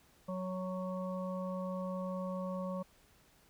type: harmonic tone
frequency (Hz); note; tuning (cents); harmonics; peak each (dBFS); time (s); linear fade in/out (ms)
185; F#3; 0; 1 / 3 / 5 / 6; -38 / -40 / -51 / -46; 0.28-2.83; 10
effects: pink hiss -66 dBFS RMS until 3.49 s